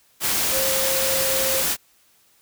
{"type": "tone in noise", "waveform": "sine", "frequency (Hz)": 532, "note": "C5", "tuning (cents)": 29, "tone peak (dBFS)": -25, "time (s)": [0.5, 1.64], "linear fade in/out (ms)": 50, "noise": "white", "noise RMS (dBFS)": -22, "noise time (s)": [0.2, 1.77], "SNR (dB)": -6, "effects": ["white hiss -59 dBFS RMS until 2.41 s"]}